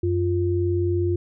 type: tone pair together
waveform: sine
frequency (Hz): 92.5 / 349.2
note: F#2 / F4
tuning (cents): 0 / 0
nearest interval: octave + major seventh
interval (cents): 2300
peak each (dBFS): -22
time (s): 0.03-1.16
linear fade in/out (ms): 5
effects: none